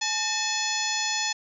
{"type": "harmonic tone with a mistuned harmonic", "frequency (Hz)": 858, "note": "A5", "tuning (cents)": -44, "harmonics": [1, 2, 3, 4, 5, 6, 7, 8], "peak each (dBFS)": [-33, -33, -33, -33, -33, -33, -33, -33], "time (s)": [0.01, 1.33], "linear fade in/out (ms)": 10, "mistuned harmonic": 2, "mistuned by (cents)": 94, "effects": []}